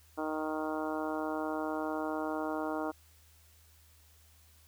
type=harmonic tone; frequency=155.56 Hz; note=D#3; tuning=in tune; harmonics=2 / 3 / 4 / 5 / 6 / 7 / 8 / 9; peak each=-36 / -41 / -39 / -41 / -43 / -44 / -46 / -45 dBFS; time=0.17-2.92 s; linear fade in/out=20 ms; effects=added 78 Hz sine -61 dBFS peak until 4.67 s + white hiss -64 dBFS RMS until 4.67 s